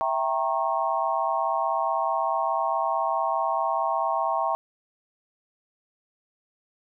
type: chord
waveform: sine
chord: E diminished seventh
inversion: none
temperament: equal with one note detuned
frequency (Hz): 659.3 / 784 / 932.3 / 1088.4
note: E5 / G5 / Bb5 / Db6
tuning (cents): 0 / 0 / 0 / -32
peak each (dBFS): -28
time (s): 0.01-4.55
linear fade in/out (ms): 0
effects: none